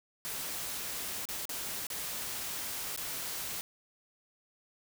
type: noise with dropouts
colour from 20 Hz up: white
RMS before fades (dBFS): -38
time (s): 0.25-3.61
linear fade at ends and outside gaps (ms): 0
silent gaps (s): 1.254-1.288 / 1.454-1.493 / 1.868-1.902 / 2.962-2.975
effects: none